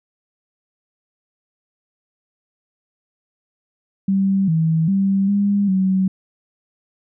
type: tone with pitch steps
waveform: sine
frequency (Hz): 194.3 / 161.3 / 195.1 / 201.8 / 189.2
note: G3 / E3 / G3 / G#3 / F#3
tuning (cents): -15 / -37 / -8 / -49 / +39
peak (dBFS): -14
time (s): 4.08-6.08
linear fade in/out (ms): 5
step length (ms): 400
effects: none